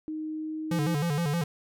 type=tone with pitch glide; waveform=sine; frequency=311.1 to 313.6 Hz; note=D#4 to D#4; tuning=0 to +14 cents; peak=-31 dBFS; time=0.08-0.95 s; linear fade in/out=0 ms; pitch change=+14 cents; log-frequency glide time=0.3-0.72 s
type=tone with vibrato; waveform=square; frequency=157.6 Hz; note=D#3; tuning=23 cents sharp; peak=-26 dBFS; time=0.71-1.44 s; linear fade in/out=5 ms; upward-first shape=square; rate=6.4 Hz; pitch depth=140 cents each way
effects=none